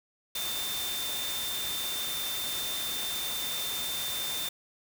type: tone in noise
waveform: sine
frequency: 3586 Hz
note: A7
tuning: 32 cents sharp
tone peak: -34 dBFS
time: 0.35-4.49 s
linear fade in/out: 5 ms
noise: white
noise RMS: -35 dBFS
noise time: 0.35-4.49 s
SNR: -2 dB
effects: none